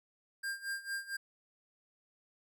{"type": "tone with tremolo", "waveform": "square", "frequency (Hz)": 1599, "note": "G6", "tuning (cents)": 34, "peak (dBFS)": -35, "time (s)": [0.43, 1.17], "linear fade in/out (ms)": 10, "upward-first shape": "sine", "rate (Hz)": 4.4, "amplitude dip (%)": 85, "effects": []}